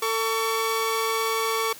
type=tone pair together; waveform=sawtooth; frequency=448 / 1129 Hz; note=A4 / C#6; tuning=+31 / +31 cents; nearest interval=octave + major third; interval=1600 cents; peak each=-22 dBFS; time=0.02-1.73 s; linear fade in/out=5 ms; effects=white hiss -44 dBFS RMS until 1.79 s + high-pass 60 Hz 12 dB/octave